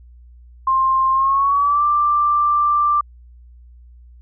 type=tone with pitch glide; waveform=sine; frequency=1057 to 1179.6 Hz; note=C6 to D6; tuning=+17 to +7 cents; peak=-13 dBFS; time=0.67-3.01 s; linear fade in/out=5 ms; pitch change=+190 cents; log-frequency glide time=1.12-1.84 s; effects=added 60 Hz sine -41 dBFS peak until 4.21 s